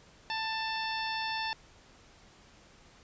harmonic tone, 887 Hz, A5, 14 cents sharp, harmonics 1 / 2 / 3 / 4 / 5 / 6, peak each -35 / -38 / -40 / -41 / -42 / -43 dBFS, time 0.3-1.53 s, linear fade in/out 0 ms, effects pink hiss -58 dBFS RMS until 3.03 s + resampled to 16000 Hz

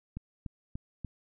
click train, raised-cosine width 5 ms, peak -25 dBFS, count 4, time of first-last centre 0.17-1.047 s, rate 3.42 Hz, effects none

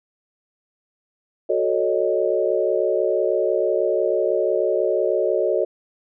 sine chord, D# half-diminished seventh, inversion first, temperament equal with one note detuned, 370 / 440 / 554.4 / 620.5 Hz, F#4 / A4 / C#5 / D#5, 0 / 0 / 0 / -5 cents, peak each -23 dBFS, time 1.49-5.65 s, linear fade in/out 10 ms, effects none

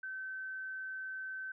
sine tone, 1536 Hz, G6, 36 cents flat, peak -39 dBFS, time 0.03-1.52 s, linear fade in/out 5 ms, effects none

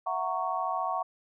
sine chord, F# dominant seventh, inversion third, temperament just, 666 / 740 / 925 / 1110 Hz, E5 / F#5 / A#5 / C#6, +18 / 0 / -14 / +2 cents, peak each -36 / -32 / -35 / -32 dBFS, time 0.06-1.03 s, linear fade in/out 10 ms, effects none

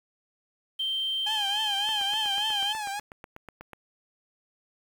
sine tone, 3136 Hz, G7, in tune, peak -26 dBFS, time 0.79-2.73 s, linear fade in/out 10 ms
sawtooth tone with vibrato, 830.6 Hz, G#5, in tune, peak -27 dBFS, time 1.26-3 s, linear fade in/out 10 ms, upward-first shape triangle, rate 3.5 Hz, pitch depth 110 cents each way
click train, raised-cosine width 0.5 ms, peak -27 dBFS, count 16, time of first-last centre 1.89-3.733 s, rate 8.14 Hz
effects low-pass 12000 Hz 12 dB/octave + 8-bit

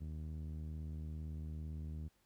sawtooth tone with low-pass filter, 77.78 Hz, D#2, in tune, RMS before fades -44 dBFS, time 0-2.09 s, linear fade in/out 20 ms, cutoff 200 Hz, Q 0.94, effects pink hiss -75 dBFS RMS until 2.25 s

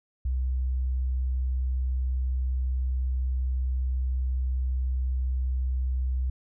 sine tone, 63.9 Hz, C2, 40 cents flat, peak -24 dBFS, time 0.25-6.3 s, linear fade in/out 5 ms, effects none

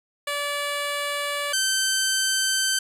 10% pulse tone pair in turn, 577 / 1545.8 Hz, D5 / G6, -31 / -25 cents, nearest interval octave + perfect fourth, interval 1706 cents, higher second, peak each -17 / -12 dBFS, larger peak second, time 0.27-1.53 / 1.53-2.79 s, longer neither, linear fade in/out 5 ms, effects resampled to 32000 Hz

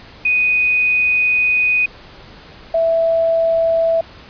sine tone pair in turn, 2489 / 659.3 Hz, D#7 / E5, 0 / 0 cents, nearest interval octave + major seventh, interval 2300 cents, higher first, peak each -12 dBFS, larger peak neither, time 0.25-1.86 / 2.74-4.01 s, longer first, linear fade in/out 5 ms, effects pink hiss -40 dBFS RMS until 4.29 s + resampled to 11025 Hz

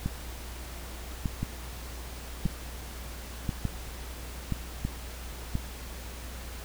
two click trains, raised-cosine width 5 ms, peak -16 / -16 dBFS, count 5 / 5, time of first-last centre 1.43-5.554 / 0.06-4.85 s, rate 0.97 / 0.835 Hz, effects added 60 Hz sine -40 dBFS peak until 6.64 s + pink hiss -44 dBFS RMS until 6.64 s

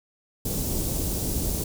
pink band-stop noise, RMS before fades -27 dBFS, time 0.45-1.64 s, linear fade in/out 5 ms, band 410 to 7000 Hz, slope 12 dB/octave, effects none

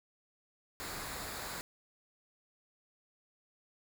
pink noise with comb filter, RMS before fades -42 dBFS, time 0.8-1.61 s, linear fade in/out 0 ms, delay 0.34 ms, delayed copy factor -0.5, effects none

